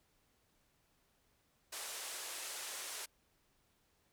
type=band-pass noise; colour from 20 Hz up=white; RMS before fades=-45 dBFS; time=1.72-3.06 s; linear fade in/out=10 ms; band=390 to 11000 Hz; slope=24 dB/octave; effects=pink hiss -75 dBFS RMS until 4.12 s